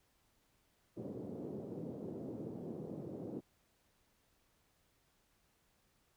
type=band-pass noise; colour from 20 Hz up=white; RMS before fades=-45 dBFS; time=0.96-3.41 s; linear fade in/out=20 ms; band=120 to 450 Hz; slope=24 dB/octave; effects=pink hiss -75 dBFS RMS until 6.16 s